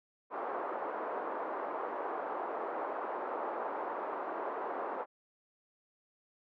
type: band-pass noise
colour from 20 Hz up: white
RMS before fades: -38 dBFS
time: 0.3-5.06 s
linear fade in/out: 50 ms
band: 350 to 1100 Hz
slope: 24 dB/octave
effects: none